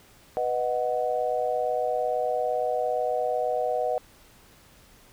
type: chord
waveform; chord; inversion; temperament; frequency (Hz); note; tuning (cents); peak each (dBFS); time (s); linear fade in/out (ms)
sine; B major; none; equal; 493.9 / 622.3 / 740; B4 / D#5 / F#5; 0 / 0 / 0; -28; 0.37-3.98; 0
effects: pink hiss -55 dBFS RMS until 5.12 s